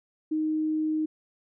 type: tone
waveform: sine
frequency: 311.1 Hz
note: D#4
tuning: in tune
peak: -24 dBFS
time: 0.31-1.06 s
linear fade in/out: 10 ms
effects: none